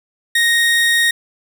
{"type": "tone", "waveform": "30% pulse", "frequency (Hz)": 1864.7, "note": "A#6", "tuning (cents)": 0, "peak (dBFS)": -9, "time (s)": [0.35, 1.11], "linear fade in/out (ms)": 5, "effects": []}